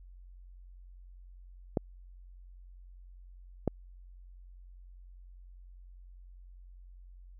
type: clicks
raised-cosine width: 2 ms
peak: -14 dBFS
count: 2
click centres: 1.772 / 3.677 s
effects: added 45 Hz sine -49 dBFS peak until 7.39 s